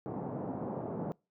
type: band-pass noise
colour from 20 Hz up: pink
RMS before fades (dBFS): -38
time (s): 0.06-1.12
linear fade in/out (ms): 0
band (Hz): 130 to 840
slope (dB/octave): 24
effects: noise-tail reverb RT60 0.3 s tail -26 dB re dry